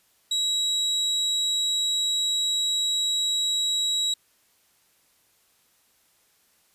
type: tone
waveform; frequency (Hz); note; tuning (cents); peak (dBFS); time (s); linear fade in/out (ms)
35% pulse; 3868; B7; -37; -20; 0.31-4.14; 5
effects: white hiss -64 dBFS RMS until 6.74 s + resampled to 32000 Hz